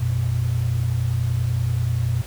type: tone pair together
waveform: sine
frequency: 90.8 / 121.2 Hz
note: F#2 / B2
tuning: -32 / -32 cents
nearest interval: perfect fourth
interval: 500 cents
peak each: -24 / -20 dBFS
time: 0-2.22 s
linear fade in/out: 10 ms
effects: added 53 Hz sine -39 dBFS peak until 2.26 s + pink hiss -41 dBFS RMS until 2.26 s